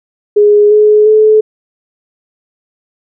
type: tone with pitch steps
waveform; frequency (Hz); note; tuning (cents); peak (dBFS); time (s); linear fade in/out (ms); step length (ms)
sine; 415.3 / 423.3 / 431.4; G#4 / G#4 / A4; 0 / +33 / -34; -3; 0.36-1.41; 10; 350
effects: none